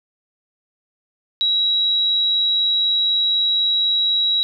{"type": "tone", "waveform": "sine", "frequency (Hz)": 3872, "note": "B7", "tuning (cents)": -35, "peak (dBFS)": -15, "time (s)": [1.41, 4.43], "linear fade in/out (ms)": 0, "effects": []}